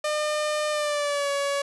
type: tone with pitch glide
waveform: sawtooth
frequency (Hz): 604 to 563.6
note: D5 to C#5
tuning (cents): +48 to +29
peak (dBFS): -20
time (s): 0.04-1.62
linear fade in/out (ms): 5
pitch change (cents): -119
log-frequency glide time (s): 0.71-1.3
effects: resampled to 24000 Hz + 9-bit